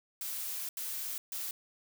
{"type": "noise bursts at uneven times", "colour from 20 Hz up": "blue", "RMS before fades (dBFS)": -38, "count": 3, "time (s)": [[0.21, 0.69], [0.77, 1.18], [1.32, 1.51]], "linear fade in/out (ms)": 2, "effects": []}